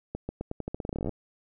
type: accelerating click train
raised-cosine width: 2 ms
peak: -19 dBFS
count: 20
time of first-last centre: 0.15-1.093 s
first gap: 140 ms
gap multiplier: 0.86
effects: none